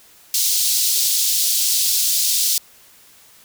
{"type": "high-pass noise", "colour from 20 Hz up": "pink", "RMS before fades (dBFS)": -18, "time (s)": [0.34, 2.58], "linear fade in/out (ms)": 2, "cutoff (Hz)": 4000, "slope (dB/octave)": 24, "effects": ["white hiss -49 dBFS RMS until 3.44 s"]}